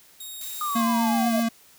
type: tone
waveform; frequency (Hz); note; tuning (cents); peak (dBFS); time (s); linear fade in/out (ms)
10% pulse; 3756; A#7; +12; -28; 0.2-0.81; 5
type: noise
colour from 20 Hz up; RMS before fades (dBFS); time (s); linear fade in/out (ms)
blue; -37; 0.41-1.43; 2
type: linear sweep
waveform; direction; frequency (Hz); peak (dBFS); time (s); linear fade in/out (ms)
sine; down; 1232 to 622.3; -25; 0.61-1.4; 2
type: tone with vibrato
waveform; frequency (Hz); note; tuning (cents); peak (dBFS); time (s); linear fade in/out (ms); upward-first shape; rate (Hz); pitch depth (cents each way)
square; 230.1; A#3; -22; -22; 0.75-1.49; 10; sine; 8.1; 18
effects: white hiss -54 dBFS RMS until 1.78 s